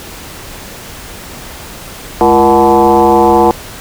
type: tone with frequency modulation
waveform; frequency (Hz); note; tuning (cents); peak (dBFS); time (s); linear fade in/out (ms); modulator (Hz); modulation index
sine; 607; D#5; -43; -4; 2.21-3.51; 0; 132; 2.7
effects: pink hiss -29 dBFS RMS until 3.8 s